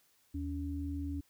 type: tone pair together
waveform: sine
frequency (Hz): 78.99 / 282.8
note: D#2 / C#4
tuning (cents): +27 / +35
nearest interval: octave + minor seventh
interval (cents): 2208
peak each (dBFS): -37 / -38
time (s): 0.34-1.21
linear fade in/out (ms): 10
effects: white hiss -70 dBFS RMS until 1.29 s